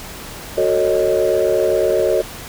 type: chord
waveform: sine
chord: D# half-diminished seventh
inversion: first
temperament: equal with one note detuned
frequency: 370 / 447.7 / 554.4 / 622.3 Hz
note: F#4 / A4 / C#5 / D#5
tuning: 0 / +30 / 0 / 0 cents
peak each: -18 dBFS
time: 0.57-2.22 s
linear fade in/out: 10 ms
effects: tanh soft clip ceiling -6 dBFS + pink hiss -33 dBFS RMS until 2.48 s